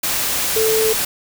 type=tone in noise; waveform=sine; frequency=440 Hz; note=A4; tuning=in tune; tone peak=-15 dBFS; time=0.56-0.93 s; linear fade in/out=5 ms; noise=white; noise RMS=-20 dBFS; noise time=0.03-1.05 s; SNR=+2 dB; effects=none